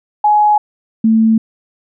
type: tone pair in turn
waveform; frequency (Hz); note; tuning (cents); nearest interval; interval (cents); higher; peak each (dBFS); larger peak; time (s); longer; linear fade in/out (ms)
sine; 840 / 222.5; G#5 / A3; +19 / +20; octave + major seventh; 2299; first; -7; neither; 0.24-0.58 / 1.04-1.38; neither; 5
effects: none